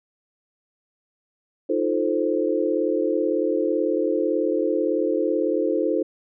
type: chord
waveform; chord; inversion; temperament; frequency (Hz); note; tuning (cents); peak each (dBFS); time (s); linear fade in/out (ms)
sine; F dominant seventh; third; equal; 311.1 / 349.2 / 440 / 523.3; Eb4 / F4 / A4 / C5; 0 / 0 / 0 / 0; -25; 1.69-6.03; 10
effects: none